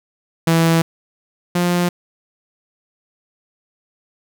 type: tone pair in turn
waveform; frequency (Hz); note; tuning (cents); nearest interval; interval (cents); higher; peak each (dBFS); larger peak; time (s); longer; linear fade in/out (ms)
sawtooth; 164.81 / 176.03; E3 / F3; 0 / +14; minor second; 114; second; -8 / -11; first; 0.47-0.82 / 1.55-1.89; first; 5
effects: none